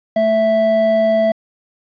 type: tone pair together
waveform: triangle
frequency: 220 / 659.3 Hz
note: A3 / E5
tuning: 0 / 0 cents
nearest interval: octave + perfect fifth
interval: 1900 cents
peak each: -18 / -10 dBFS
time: 0.16-1.32 s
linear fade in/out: 5 ms
effects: resampled to 11025 Hz + 8-bit